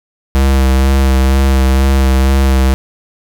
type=tone with vibrato; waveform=square; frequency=66.6 Hz; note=C2; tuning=31 cents sharp; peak=-8 dBFS; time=0.35-2.74 s; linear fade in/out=0 ms; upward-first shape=sine; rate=2.1 Hz; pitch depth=24 cents each way; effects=none